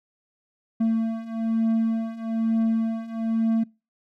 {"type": "beating tone pair", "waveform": "triangle", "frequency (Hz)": [224.6, 225.7], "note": ["A3", "A3"], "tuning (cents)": [36, 44], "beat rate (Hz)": 1.1, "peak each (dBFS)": [-24, -21], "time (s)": [0.8, 3.64], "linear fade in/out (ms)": 10, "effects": ["noise-tail reverb RT60 0.3 s tail -26 dB re dry"]}